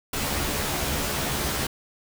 pink noise with comb filter, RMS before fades -27 dBFS, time 0.13-1.67 s, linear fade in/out 5 ms, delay 14 ms, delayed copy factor +0.9, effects none

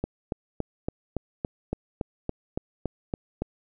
click train, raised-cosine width 2 ms, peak -14 dBFS, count 13, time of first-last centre 0.04-3.42 s, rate 3.55 Hz, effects none

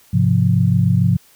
sine chord, F minor, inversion first, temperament equal, 103.83 / 130.81 / 174.61 Hz, Ab2 / C3 / F3, 0 / 0 / 0 cents, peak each -16 dBFS, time 0.13-1.17 s, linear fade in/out 10 ms, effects white hiss -51 dBFS RMS until 1.35 s

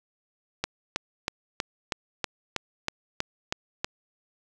click train, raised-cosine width 0.2 ms, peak -9 dBFS, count 11, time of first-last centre 0.64-3.845 s, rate 3.12 Hz, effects none

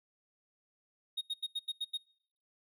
triangle tone bursts, 3729 Hz, A#7, in tune, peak -31 dBFS, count 7, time 1.17-1.975 s, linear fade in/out 10 ms, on 43 ms, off 84 ms, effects noise-tail reverb RT60 0.7 s tail -26 dB re dry

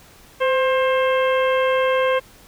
harmonic tone with a mistuned harmonic, 531 Hz, C5, 25 cents sharp, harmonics 1 / 2 / 3 / 4 / 5 / 6, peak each -17 / -23 / -27 / -29 / -31 / -33 dBFS, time 0.4-2.2 s, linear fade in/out 20 ms, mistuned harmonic 1, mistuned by -45 cents, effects pink hiss -48 dBFS RMS until 2.47 s

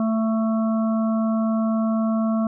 harmonic tone, 222 Hz, A3, 16 cents sharp, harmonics 1 / 3 / 5 / 6, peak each -19 / -28 / -33 / -37 dBFS, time 0-2.47 s, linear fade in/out 2 ms, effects none

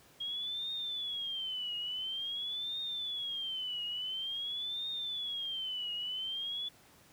sine tone with vibrato, 3255 Hz, G#7, 36 cents flat, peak -35 dBFS, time 0.2-6.69 s, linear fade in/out 10 ms, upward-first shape triangle, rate 0.48 Hz, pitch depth 220 cents each way, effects pink hiss -61 dBFS RMS until 7.12 s + high-pass 80 Hz 12 dB/octave

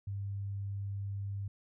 sine tone, 99.5 Hz, G2, 26 cents sharp, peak -35 dBFS, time 0.07-1.48 s, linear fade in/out 5 ms, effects none

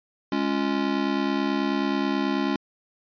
square chord, Db major, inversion second, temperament just, 207.9 / 277.2 / 346.5 Hz, Ab3 / Db4 / F4, +2 / 0 / -14 cents, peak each -29 / -26 / -30 dBFS, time 0.32-2.56 s, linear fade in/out 2 ms, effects resampled to 11025 Hz

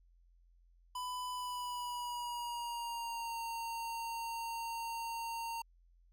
square tone with pitch glide, 998 to 920.5 Hz, B5 to A#5, +18 to -22 cents, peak -39 dBFS, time 0.95-5.62 s, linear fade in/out 5 ms, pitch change -140 cents, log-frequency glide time 1.32-3.39 s, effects added 43 Hz sine -63 dBFS peak until 6.12 s

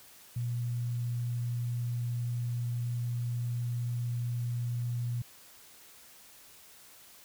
sine tone, 120.2 Hz, B2, 46 cents flat, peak -30 dBFS, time 0.36-5.22 s, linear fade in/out 5 ms, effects white hiss -55 dBFS RMS until 7.24 s

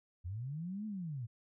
sine linear two-way sweep, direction up then down, 81.1 to 219.6 to 108.7 Hz, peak -38 dBFS, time 0.24-1.27 s, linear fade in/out 20 ms, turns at 0.86 s, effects none

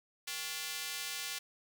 square tone with high-pass filter, 158.1 Hz, D#3, 28 cents sharp, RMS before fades -40 dBFS, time 0.27-1.39 s, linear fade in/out 10 ms, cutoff 2700 Hz, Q 0.78, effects none

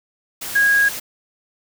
sine tone in noise, 1644 Hz, G#6, 18 cents flat, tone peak -12 dBFS, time 0.55-0.89 s, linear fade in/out 10 ms, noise white, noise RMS -29 dBFS, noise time 0.41-1 s, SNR +14 dB, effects none

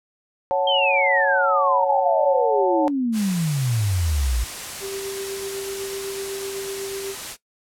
sine chord, F# minor, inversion second, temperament equal, 554.4 / 740 / 880 Hz, C#5 / F#5 / A5, 0 / 0 / 0 cents, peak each -20 / -24 / -23 dBFS, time 0.51-2.88 s, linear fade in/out 0 ms
sine exponential sweep, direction down, 3211 to 54.7 Hz, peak -19 dBFS, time 0.67-4.44 s, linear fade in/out 5 ms
white noise, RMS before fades -32 dBFS, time 3.12-7.37 s, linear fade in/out 50 ms
sine tone with tremolo, 392 Hz, G4, in tune, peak -27 dBFS, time 4.8-7.16 s, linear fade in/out 50 ms, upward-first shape sine, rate 8 Hz, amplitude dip 30%
effects noise-tail reverb RT60 0.1 s tail -17 dB re dry + low-pass 11000 Hz 12 dB/octave

